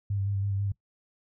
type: tone with vibrato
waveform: sine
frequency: 99.3 Hz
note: G2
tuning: 23 cents sharp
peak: -26 dBFS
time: 0.1-0.72 s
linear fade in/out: 5 ms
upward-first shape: square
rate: 6.1 Hz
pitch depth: 22 cents each way
effects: noise-tail reverb RT60 0.1 s tail -20 dB re dry